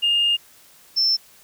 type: tone pair in turn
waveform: sine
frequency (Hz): 2827 / 5337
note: F7 / E8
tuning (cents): +20 / +21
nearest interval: major seventh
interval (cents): 1101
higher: second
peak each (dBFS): -15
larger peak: neither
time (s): 0.02-0.37 / 0.96-1.17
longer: first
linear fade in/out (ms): 20
effects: tanh soft clip ceiling -11 dBFS + white hiss -51 dBFS RMS until 1.43 s